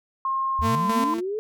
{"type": "tone with pitch glide", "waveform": "sine", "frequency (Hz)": [1068, 1022.7], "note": ["C6", "C6"], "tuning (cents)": [35, -40], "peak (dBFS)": -22, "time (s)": [0.25, 1.14], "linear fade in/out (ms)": 2, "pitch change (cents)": -75, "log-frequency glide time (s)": [0.63, 0.88]}
{"type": "linear sweep", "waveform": "sine", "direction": "up", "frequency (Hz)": [62.8, 441.5], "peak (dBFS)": -25, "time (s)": [0.59, 1.39], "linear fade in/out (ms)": 0}
{"type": "tone with tremolo", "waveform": "sawtooth", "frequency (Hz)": 225.5, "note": "A3", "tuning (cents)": 43, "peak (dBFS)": -19, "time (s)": [0.61, 1.21], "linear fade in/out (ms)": 50, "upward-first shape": "square", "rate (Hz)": 3.5, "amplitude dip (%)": 60}
{"effects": []}